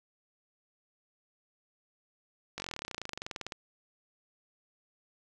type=slowing click train; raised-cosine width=0.2 ms; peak=-20 dBFS; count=28; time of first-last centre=2.58-3.522 s; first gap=20 ms; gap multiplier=1.04; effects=none